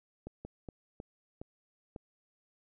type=slowing click train; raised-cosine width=2 ms; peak=-29 dBFS; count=6; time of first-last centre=0.27-1.962 s; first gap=180 ms; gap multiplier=1.32; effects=none